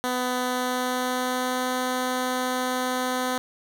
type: tone with pitch glide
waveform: 10% pulse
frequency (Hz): 250.5 to 253.6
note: B3 to B3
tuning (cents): +25 to +46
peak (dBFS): -16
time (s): 0.04-3.38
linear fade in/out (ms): 0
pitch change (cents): +21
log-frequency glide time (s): 0.4-1.71
effects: none